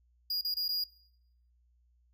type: tone with dropouts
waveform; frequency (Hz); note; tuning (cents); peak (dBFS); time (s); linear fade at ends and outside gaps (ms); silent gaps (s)
square; 4862; D#8; -41; -31; 0.3-0.84; 5; 0.412-0.447 / 0.542-0.567 / 0.682-0.689
effects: noise-tail reverb RT60 0.8 s tail -21 dB re dry + added 60 Hz sine -65 dBFS peak until 2.13 s